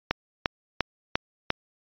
click train, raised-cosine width 0.3 ms, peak -6 dBFS, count 5, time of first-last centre 0.11-1.504 s, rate 2.87 Hz, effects resampled to 11025 Hz

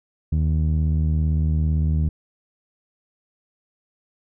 sawtooth tone with low-pass filter, 77.78 Hz, D#2, in tune, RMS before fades -20 dBFS, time 0.32-2.09 s, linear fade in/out 5 ms, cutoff 160 Hz, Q 1.4, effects none

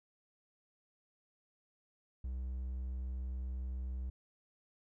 triangle tone, 63.6 Hz, C2, 48 cents flat, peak -35 dBFS, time 2.24-4.1 s, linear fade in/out 5 ms, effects none

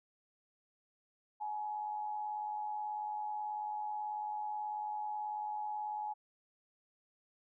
sine tone with amplitude modulation, 846 Hz, G#5, 32 cents sharp, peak -34 dBFS, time 1.4-6.14 s, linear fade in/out 20 ms, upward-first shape sine, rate 98.3 Hz, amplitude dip 50%, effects none

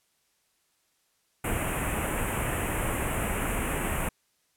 pink band-stop noise, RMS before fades -29 dBFS, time 1.44-4.09 s, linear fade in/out 5 ms, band 2800 to 7900 Hz, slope 48 dB/octave, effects white hiss -71 dBFS RMS until 4.56 s + low-pass 12000 Hz 12 dB/octave

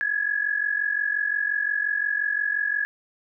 sine tone pair together, 1661.2 / 1706.9 Hz, G#6 / G#6, 0 / +47 cents, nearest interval unison, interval 47 cents, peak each -25 dBFS, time 0.01-2.85 s, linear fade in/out 0 ms, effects none

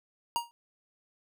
square tone with exponential decay, 943 Hz, A#5, 20 cents sharp, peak -24 dBFS, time 0.36-0.51 s, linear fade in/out 0 ms, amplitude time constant 32 ms, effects none

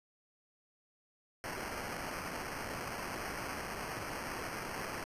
white noise with sample-and-hold, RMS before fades -41 dBFS, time 1.44-5.04 s, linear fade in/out 0 ms, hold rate 3675 Hz, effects resampled to 32000 Hz

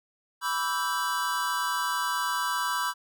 square chord, E minor seventh, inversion second, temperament equal with one note detuned, 987.8 / 1147.2 / 1318.5 / 1568 Hz, B5 / D6 / E6 / G6, 0 / -41 / 0 / 0 cents, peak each -31 / -34 / -34 / -33 dBFS, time 0.41-2.94 s, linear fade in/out 50 ms, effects none

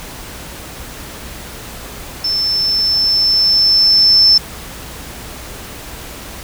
sine tone with level ramp, 5300 Hz, E8, 9 cents sharp, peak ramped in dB -14 to -5 dBFS, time 2.24-4.38 s, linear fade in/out 5 ms, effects added 60 Hz sine -38 dBFS peak until 6.43 s + pink hiss -31 dBFS RMS until 6.43 s

